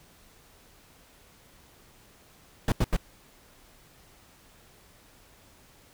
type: noise bursts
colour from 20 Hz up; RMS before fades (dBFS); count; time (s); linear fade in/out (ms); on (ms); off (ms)
brown; -23; 3; 2.68-2.966; 2; 40; 83
effects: pink hiss -57 dBFS RMS until 5.93 s